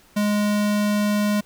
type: tone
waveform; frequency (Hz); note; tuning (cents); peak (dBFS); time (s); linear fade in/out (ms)
square; 207.7; G#3; 0; -19; 0.16-1.41; 10
effects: pink hiss -54 dBFS RMS until 1.45 s